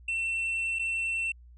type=tone with dropouts; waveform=triangle; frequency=2695 Hz; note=E7; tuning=38 cents sharp; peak=-26 dBFS; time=0.08-1.32 s; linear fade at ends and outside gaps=5 ms; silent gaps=0.788-0.793 s; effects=added 60 Hz sine -49 dBFS peak until 1.57 s + resampled to 22050 Hz